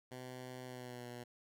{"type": "tone with pitch glide", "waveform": "10% pulse", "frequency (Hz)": [127, 121.76], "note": ["B2", "B2"], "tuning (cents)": [49, -24], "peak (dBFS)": -38, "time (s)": [0.11, 1.24], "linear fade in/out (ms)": 10, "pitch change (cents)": -73, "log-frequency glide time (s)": [0.65, 1.08], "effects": []}